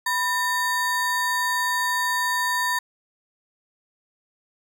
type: ring-modulated tone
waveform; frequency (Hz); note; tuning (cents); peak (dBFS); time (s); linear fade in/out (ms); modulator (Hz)
square; 1396.9; F6; 0; -19; 0.06-2.79; 5; 410
effects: none

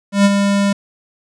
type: tone with ADSR envelope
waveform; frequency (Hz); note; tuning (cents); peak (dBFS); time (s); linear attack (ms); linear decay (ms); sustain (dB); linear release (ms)
square; 200; G3; +35; -7; 0.12-0.73; 130; 36; -6; 7
effects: resampled to 22050 Hz + 8-bit

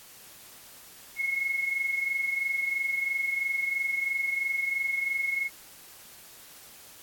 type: tone pair together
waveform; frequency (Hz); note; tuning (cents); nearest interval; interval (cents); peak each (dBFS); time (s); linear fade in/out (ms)
sine; 2170 / 2193; C#7 / C#7; -37 / -19; unison; 18; -27 / -34; 1.16-5.5; 50
effects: white hiss -50 dBFS RMS until 7.02 s + AAC 64 kbps

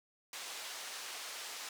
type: band-pass noise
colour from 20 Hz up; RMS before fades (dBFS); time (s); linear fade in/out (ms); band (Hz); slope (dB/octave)
white; -45; 0.33-1.69; 2; 540 to 6500; 12
effects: none

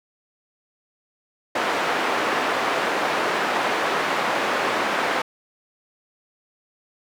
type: band-pass noise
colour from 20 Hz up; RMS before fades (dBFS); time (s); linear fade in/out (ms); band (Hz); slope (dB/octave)
white; -23; 1.55-5.22; 5; 310 to 1500; 12
effects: none

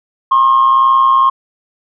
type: tone with amplitude modulation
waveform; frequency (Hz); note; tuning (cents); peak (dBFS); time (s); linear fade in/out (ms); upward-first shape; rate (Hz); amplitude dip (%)
sine; 1072; C6; +42; -3; 0.31-1.3; 10; sine; 122; 55
effects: tanh soft clip ceiling -2 dBFS

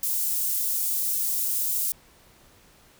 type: high-pass noise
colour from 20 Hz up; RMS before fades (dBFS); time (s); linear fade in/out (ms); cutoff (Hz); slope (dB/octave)
white; -26; 0.03-1.92; 2; 9100; 12
effects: pink hiss -56 dBFS RMS until 2.99 s

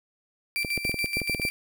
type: tone with tremolo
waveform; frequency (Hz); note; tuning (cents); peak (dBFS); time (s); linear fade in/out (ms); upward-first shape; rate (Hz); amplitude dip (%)
35% pulse; 2349; D7; 0; -23; 0.56-1.5; 0; square; 7; 60
type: clicks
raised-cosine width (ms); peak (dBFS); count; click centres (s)
2; -18; 12; 0.648 / 0.777 / 0.851 / 0.895 / 0.943 / 1.044 / 1.17 / 1.217 / 1.297 / 1.348 / 1.398 / 1.451
effects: none

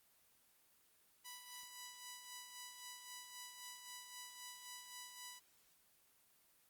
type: tone with tremolo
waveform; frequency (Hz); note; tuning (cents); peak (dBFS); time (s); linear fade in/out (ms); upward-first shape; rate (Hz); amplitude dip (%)
5% pulse; 987; B5; -1; -37; 1.24-5.4; 20; sine; 3.8; 50
effects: white hiss -72 dBFS RMS until 6.69 s + Opus 24 kbps

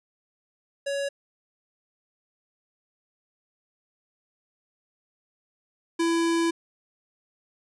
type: tone pair in turn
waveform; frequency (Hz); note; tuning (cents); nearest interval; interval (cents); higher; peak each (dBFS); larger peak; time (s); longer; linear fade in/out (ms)
square; 560 / 333.8; C#5 / E4; +18 / +22; major sixth; 896; first; -27 / -22; second; 0.86-1.09 / 5.99-6.51; second; 10
effects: resampled to 24000 Hz

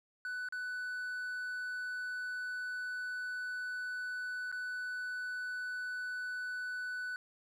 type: tone with dropouts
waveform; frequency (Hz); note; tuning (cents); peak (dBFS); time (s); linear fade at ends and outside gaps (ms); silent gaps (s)
triangle; 1492; F#6; +14; -35; 0.25-7.16; 1; 0.487-0.524 / 4.516-4.525
effects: none

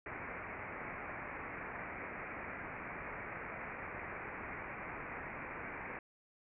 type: low-pass noise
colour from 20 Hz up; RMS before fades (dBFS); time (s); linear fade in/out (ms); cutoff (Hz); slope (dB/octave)
white; -45; 0.06-5.99; 2; 2400; 96
effects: none

